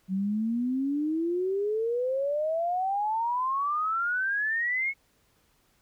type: exponential sweep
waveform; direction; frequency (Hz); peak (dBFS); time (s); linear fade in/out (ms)
sine; up; 185 to 2212; -25; 0.08-4.94; 50
effects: pink hiss -67 dBFS RMS until 5.81 s